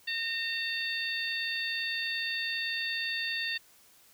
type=harmonic tone with a mistuned harmonic; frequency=904 Hz; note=A5; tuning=47 cents sharp; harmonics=2 / 3 / 4 / 5; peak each=-34 / -36 / -37 / -38 dBFS; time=0.07-3.58 s; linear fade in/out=10 ms; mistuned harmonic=2; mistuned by=+28 cents; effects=white hiss -60 dBFS RMS until 4.13 s